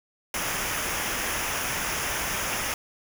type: noise with comb filter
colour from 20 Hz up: pink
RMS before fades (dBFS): -29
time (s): 0.34-2.74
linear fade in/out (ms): 2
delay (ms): 0.24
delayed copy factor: -0.65
effects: none